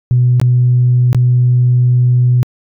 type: tone with dropouts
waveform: sine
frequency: 123.8 Hz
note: B2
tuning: 5 cents sharp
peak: -6 dBFS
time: 0.11-2.43 s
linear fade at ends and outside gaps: 0 ms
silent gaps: 0.399-0.415 / 1.13-1.147 s
effects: tanh soft clip ceiling -2 dBFS